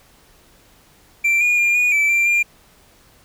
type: tone with pitch steps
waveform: triangle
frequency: 2352 / 2437 / 2403 / 2453 / 2318 / 2362 / 2399 Hz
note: D7 / D#7 / D7 / D#7 / D7 / D7 / D7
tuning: +2 / -37 / +39 / -25 / -23 / +9 / +36 cents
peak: -12 dBFS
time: 1.24-2.43 s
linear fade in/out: 10 ms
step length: 170 ms
effects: pink hiss -52 dBFS RMS until 3.24 s